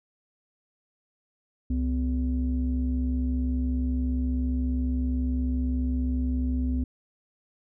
sine tone pair together, 66.9 / 252.2 Hz, C2 / B3, +39 / +36 cents, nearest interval octave + major seventh, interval 2297 cents, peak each -24 / -27 dBFS, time 1.7-6.84 s, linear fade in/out 5 ms, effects tanh soft clip ceiling -18 dBFS

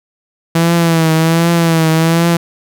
sawtooth tone with vibrato, 164.81 Hz, E3, in tune, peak -5 dBFS, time 0.55-2.37 s, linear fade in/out 5 ms, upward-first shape triangle, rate 1.3 Hz, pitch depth 62 cents each way, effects none

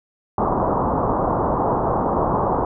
white low-pass noise, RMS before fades -20 dBFS, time 0.38-2.65 s, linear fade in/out 2 ms, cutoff 1100 Hz, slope 48 dB/octave, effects none

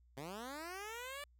10% pulse linear sweep, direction up, 128.4 to 587.3 Hz, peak -36 dBFS, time 0.17-1.24 s, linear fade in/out 2 ms, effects added 60 Hz sine -64 dBFS peak until 1.39 s

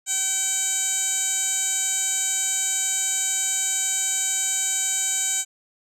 15% pulse tone with band-pass filter, 767 Hz, G5, 38 cents flat, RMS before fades -24 dBFS, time 0.06-5.45 s, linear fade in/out 50 ms, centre 7100 Hz, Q 4, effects none

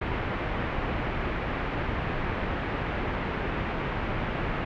pink low-pass noise, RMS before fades -30 dBFS, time 0.01-4.65 s, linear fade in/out 10 ms, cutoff 2500 Hz, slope 24 dB/octave, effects none

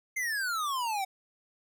square exponential sweep, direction down, 2122 to 747 Hz, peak -30 dBFS, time 0.16-1.05 s, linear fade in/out 10 ms, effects none

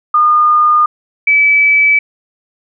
sine tone pair in turn, 1218 / 2299 Hz, D#6 / D7, -37 / -37 cents, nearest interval major seventh, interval 1100 cents, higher second, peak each -6 dBFS, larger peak neither, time 0.14-0.86 / 1.27-1.99 s, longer neither, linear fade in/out 5 ms, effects none

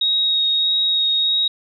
sine tone with vibrato, 3768 Hz, A#7, 18 cents sharp, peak -15 dBFS, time 0.01-1.48 s, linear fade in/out 5 ms, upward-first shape sine, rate 1.6 Hz, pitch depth 11 cents each way, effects none

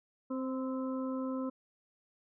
harmonic tone with a mistuned harmonic, 261.6 Hz, C4, in tune, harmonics 1 / 2 / 4 / 5, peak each -34 / -40 / -46 / -48 dBFS, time 0.3-1.5 s, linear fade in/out 10 ms, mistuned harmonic 4, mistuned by -26 cents, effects none

